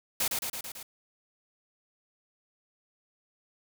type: noise with echo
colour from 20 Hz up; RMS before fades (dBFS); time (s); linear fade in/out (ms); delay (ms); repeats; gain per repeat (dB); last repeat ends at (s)
white; -28; 0.2-0.28; 5; 110; 5; -3; 0.83
effects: none